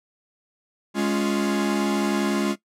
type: chord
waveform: 45% pulse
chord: Db major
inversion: second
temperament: equal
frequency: 207.7 / 277.2 / 349.2 Hz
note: Ab3 / Db4 / F4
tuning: 0 / 0 / 0 cents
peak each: -24 / -26 / -26 dBFS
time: 0.94-2.56 s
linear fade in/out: 50 ms
effects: noise-tail reverb RT60 0.1 s tail -17 dB re dry + low-pass 11000 Hz 12 dB/octave